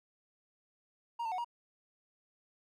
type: tone with pitch steps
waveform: triangle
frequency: 938 / 896 / 737 / 949 Hz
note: A#5 / A5 / F#5 / A#5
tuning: +11 / +31 / -7 / +31 cents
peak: -32 dBFS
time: 1.19-1.446 s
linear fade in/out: 10 ms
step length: 64 ms
effects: none